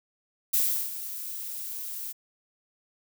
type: noise with ADSR envelope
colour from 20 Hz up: violet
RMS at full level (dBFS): -23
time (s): 0.53-2.13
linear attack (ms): 12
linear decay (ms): 360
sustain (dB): -13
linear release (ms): 20
effects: none